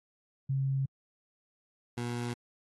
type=tone pair in turn; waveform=sine / 20% pulse; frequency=135.3 / 120.19 Hz; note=C#3 / B2; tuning=-42 / -47 cents; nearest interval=major second; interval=205 cents; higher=first; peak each=-27 / -28 dBFS; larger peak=first; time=0.49-0.86 / 1.97-2.34 s; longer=neither; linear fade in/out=10 ms; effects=AAC 32 kbps